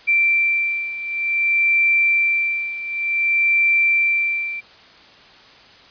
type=beating tone pair; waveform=sine; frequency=2349 / 2349.55 Hz; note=D7 / D7; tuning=0 / 0 cents; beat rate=0.55 Hz; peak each=-17 / -21 dBFS; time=0.07-4.61 s; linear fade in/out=20 ms; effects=white hiss -46 dBFS RMS until 5.9 s + resampled to 11025 Hz